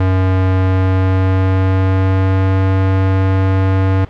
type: tone with pitch glide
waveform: square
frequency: 93.7 to 95.23 Hz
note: F#2 to G2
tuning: +22 to -50 cents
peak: -11 dBFS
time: 0-4.05 s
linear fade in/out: 5 ms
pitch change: +28 cents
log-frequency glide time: 0.55-2.6 s
effects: pink hiss -39 dBFS RMS until 4.09 s + low-pass 2000 Hz 12 dB/octave